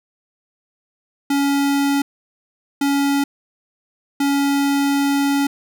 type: tone bursts at uneven times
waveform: square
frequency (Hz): 280.6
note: C#4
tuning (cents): +21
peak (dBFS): -16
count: 3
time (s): 1.3-2.02 / 2.81-3.24 / 4.2-5.47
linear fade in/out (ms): 5
effects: none